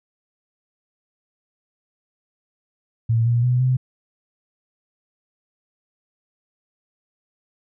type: tone with pitch steps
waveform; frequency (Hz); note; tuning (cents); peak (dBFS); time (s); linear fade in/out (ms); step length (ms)
sine; 114.4 / 118.9 / 124.4 / 128.3; A#2 / A#2 / B2 / C3; -32 / +35 / +13 / -34; -15; 3.09-3.77; 10; 170
effects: none